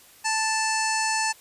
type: harmonic tone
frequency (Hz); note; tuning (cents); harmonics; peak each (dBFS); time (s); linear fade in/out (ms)
880; A5; 0; 1 / 2 / 3 / 5 / 6 / 7 / 8 / 9 / 10; -26 / -29 / -31 / -33 / -34 / -34 / -35 / -36 / -36; 0.24-1.33; 20
effects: white hiss -52 dBFS RMS until 1.4 s + resampled to 32000 Hz